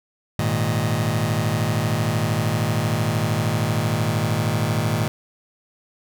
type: chord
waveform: sawtooth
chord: Ab suspended second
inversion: none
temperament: just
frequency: 103.83 / 116.8 / 155.74 Hz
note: Ab2 / Bb2 / Eb3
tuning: 0 / +4 / +2 cents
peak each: -20 / -19 / -20 dBFS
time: 0.39-5.08 s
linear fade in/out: 0 ms
effects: none